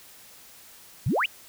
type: exponential sweep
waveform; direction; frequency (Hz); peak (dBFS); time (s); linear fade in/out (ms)
sine; up; 95.5 to 3200; -21; 1.06-1.26; 5
effects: white hiss -50 dBFS RMS until 1.48 s